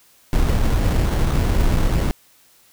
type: noise with sample-and-hold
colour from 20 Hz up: brown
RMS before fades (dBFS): -17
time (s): 0.33-2.11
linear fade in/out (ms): 0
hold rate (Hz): 2450
effects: white hiss -54 dBFS RMS until 2.72 s